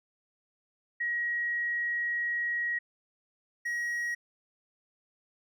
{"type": "tone pair in turn", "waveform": ["sine", "triangle"], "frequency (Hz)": [1900, 1900], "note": ["A#6", "A#6"], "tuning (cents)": [33, 33], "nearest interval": "unison", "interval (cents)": 0, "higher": "neither", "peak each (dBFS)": -28, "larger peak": "neither", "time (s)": [[1, 2.79], [3.65, 4.15]], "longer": "first", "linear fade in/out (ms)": 10, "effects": []}